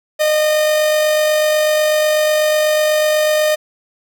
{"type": "tone with amplitude modulation", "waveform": "45% pulse", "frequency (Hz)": 612, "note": "D#5", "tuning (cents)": -29, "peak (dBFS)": -11, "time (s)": [0.19, 3.56], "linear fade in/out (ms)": 20, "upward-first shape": "sine", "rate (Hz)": 48.1, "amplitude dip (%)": 25, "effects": []}